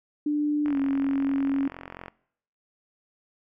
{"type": "tone with pitch glide", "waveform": "sine", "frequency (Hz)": [296.2, 274.8], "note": ["D4", "C#4"], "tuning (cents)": [15, -15], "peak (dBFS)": -22, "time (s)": [0.26, 1.68], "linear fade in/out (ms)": 5, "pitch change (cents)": -130, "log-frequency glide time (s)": [0.68, 0.77]}
{"type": "click train", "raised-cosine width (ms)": 0.5, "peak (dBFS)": -23, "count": 64, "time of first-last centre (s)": [0.66, 2.082], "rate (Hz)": 44.3}
{"effects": ["noise-tail reverb RT60 0.7 s tail -23 dB re dry"]}